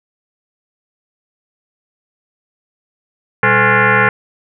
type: tone with frequency modulation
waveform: sine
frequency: 196 Hz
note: G3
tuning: in tune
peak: -8 dBFS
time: 3.43-4.09 s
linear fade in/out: 2 ms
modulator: 316 Hz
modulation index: 6.2
effects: none